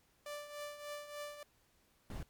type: tone with tremolo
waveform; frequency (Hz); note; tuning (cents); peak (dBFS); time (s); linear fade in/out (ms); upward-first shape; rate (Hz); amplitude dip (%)
sawtooth; 587.3; D5; 0; -37; 0.26-1.43; 2; triangle; 3.4; 70
type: noise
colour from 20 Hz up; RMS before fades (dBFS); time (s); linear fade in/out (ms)
brown; -43; 2.1-2.23; 2
effects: pink hiss -72 dBFS RMS until 2.29 s + MP3 96 kbps

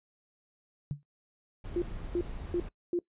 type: tone with exponential decay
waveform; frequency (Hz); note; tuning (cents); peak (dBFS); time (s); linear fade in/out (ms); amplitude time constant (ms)
sine; 144.3; D3; -30; -27; 0.91-1.03; 0; 25
type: noise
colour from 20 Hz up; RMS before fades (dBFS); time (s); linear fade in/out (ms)
brown; -40; 1.64-2.69; 5
type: tone bursts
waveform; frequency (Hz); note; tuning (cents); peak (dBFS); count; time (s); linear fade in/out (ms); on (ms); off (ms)
sine; 349.2; F4; 0; -26; 4; 1.76-2.99; 2; 60; 330
effects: noise-tail reverb RT60 0.1 s tail -21 dB re dry + resampled to 8000 Hz

